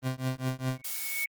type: tone with tremolo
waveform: 30% pulse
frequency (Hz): 129.8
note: C3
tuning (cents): -13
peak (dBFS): -23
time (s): 0.02-0.82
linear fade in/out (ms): 50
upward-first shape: triangle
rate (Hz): 4.9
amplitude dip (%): 100
type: tone with exponential growth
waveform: sine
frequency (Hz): 2217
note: C#7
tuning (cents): 0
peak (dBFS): -27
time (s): 0.66-1.26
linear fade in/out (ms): 5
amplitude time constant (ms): 130
type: noise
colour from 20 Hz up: blue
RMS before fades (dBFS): -35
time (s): 0.84-1.25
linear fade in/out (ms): 10
effects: Opus 24 kbps